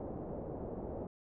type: low-pass noise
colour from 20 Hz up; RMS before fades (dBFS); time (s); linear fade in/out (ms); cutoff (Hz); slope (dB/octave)
white; -42; 0-1.07; 2; 610; 24
effects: none